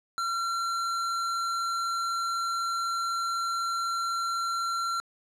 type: tone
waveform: square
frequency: 1364 Hz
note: F6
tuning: 41 cents flat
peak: -28 dBFS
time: 0.18-5 s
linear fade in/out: 0 ms
effects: low-pass 8000 Hz 12 dB/octave